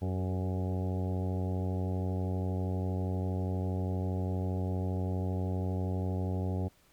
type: harmonic tone with a mistuned harmonic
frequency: 92.5 Hz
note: F#2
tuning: in tune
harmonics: 1 / 2 / 3 / 4 / 5 / 6 / 7 / 8 / 9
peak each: -31 / -37 / -41 / -43 / -45 / -47 / -48 / -49 / -50 dBFS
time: 0.01-6.69 s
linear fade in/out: 20 ms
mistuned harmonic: 4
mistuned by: +36 cents
effects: pink hiss -65 dBFS RMS until 6.92 s